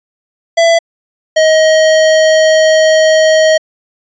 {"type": "tone pair in turn", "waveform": "square", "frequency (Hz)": [668, 630.5], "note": ["E5", "D#5"], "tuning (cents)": [23, 23], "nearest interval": "minor second", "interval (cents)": 100, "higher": "first", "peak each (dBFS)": -6, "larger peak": "neither", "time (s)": [[0.57, 0.79], [1.36, 3.58]], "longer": "second", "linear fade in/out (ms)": 10, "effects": ["resampled to 16000 Hz"]}